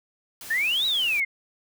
white noise, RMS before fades -40 dBFS, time 0.41-1.2 s, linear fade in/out 2 ms
sine exponential two-way sweep, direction up then down, 1724 to 3951 to 2067 Hz, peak -21 dBFS, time 0.5-1.25 s, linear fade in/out 10 ms, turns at 0.86 s
effects none

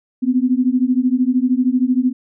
sine beating tone pair, 246.9 / 259.9 Hz, B3 / C4, 0 / -11 cents, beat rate 13 Hz, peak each -16 / -16 dBFS, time 0.22-2.13 s, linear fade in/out 20 ms, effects none

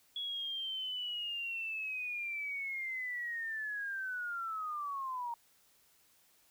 sine linear sweep, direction down, 3368 to 927 Hz, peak -36 dBFS, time 0.16-5.34 s, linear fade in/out 2 ms, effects white hiss -68 dBFS RMS until 6.5 s

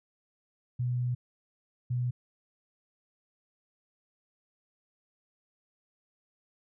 sine tone bursts at uneven times, 123.47 Hz, B2, in tune, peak -27 dBFS, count 2, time 0.79-1.15 / 1.9-2.11 s, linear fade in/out 10 ms, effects none

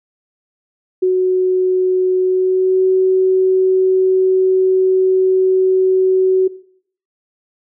sine tone with pitch glide, 370 to 375.4 Hz, F#4 to F#4, 0 to +25 cents, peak -10 dBFS, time 1.02-6.48 s, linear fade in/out 10 ms, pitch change +25 cents, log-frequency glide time 2.18-2.84 s, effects noise-tail reverb RT60 0.6 s tail -18 dB re dry

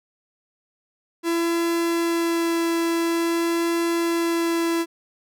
45% pulse tone with vibrato, 335.9 Hz, E4, 33 cents sharp, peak -20 dBFS, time 1.23-4.86 s, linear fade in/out 50 ms, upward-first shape sine, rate 0.48 Hz, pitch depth 8 cents each way, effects none

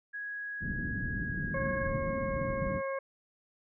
sine tone with pitch glide, 1661.2 to 1650.7 Hz, G#6 to G#6, 0 to -11 cents, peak -36 dBFS, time 0.13-1.9 s, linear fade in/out 20 ms, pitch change -11 cents, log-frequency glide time 1.01-1.46 s
white low-pass noise, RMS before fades -36 dBFS, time 0.6-2.82 s, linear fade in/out 50 ms, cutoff 240 Hz, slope 24 dB/octave
harmonic tone, 542 Hz, C#5, 39 cents flat, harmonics 1 / 2 / 3 / 4, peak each -33 / -39 / -43 / -45 dBFS, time 1.54-2.99 s, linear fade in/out 5 ms
effects none

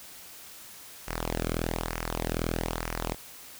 sawtooth tone with flanger, 41.2 Hz, E1, in tune, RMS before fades -32 dBFS, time 1.07-3.15 s, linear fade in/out 20 ms, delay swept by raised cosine 0.25 to 1.1 ms, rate 1.1 Hz, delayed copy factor -0.7, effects white hiss -47 dBFS RMS until 3.59 s

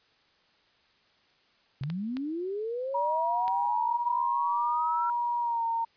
sine linear sweep, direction up, 127.4 to 1363 Hz, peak -30 dBFS, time 1.81-5.1 s, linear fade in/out 2 ms
clicks, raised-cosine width 0.2 ms, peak -23 dBFS, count 4, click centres 1.836 / 1.901 / 2.169 / 3.48 s
sine tone with pitch glide, 955 to 918.2 Hz, A#5 to A#5, +42 to -26 cents, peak -26 dBFS, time 2.94-5.85 s, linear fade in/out 10 ms, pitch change -68 cents, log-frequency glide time 5.4-5.64 s
effects white hiss -65 dBFS RMS until 5.96 s + resampled to 11025 Hz

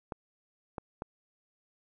clicks, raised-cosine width 1 ms, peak -22 dBFS, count 3, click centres 0.122 / 0.782 / 1.021 s, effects none

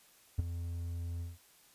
triangle tone with ADSR envelope, 85.4 Hz, F2, 38 cents flat, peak -22 dBFS, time 0.38-1.38 s, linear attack 14 ms, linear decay 15 ms, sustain -12 dB, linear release 170 ms, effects white hiss -63 dBFS RMS until 1.74 s + resampled to 32000 Hz

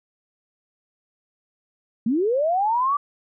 sine linear sweep, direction up, 208.2 to 1174.7 Hz, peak -18 dBFS, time 2.06-2.97 s, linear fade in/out 5 ms, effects none

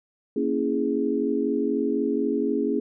sine chord, A# half-diminished seventh, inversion none, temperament equal, 233.1 / 277.2 / 329.6 / 415.3 Hz, A#3 / C#4 / E4 / G#4, 0 / 0 / 0 / 0 cents, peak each -28 / -26 / -29 / -26 dBFS, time 0.36-2.8 s, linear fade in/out 5 ms, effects none

